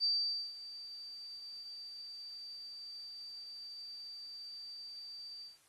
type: tone with ADSR envelope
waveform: sine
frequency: 4648 Hz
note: D8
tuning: 19 cents flat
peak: -28 dBFS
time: 0-5.58 s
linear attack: 38 ms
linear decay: 480 ms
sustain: -17 dB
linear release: 160 ms
effects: white hiss -68 dBFS RMS until 5.68 s + AAC 32 kbps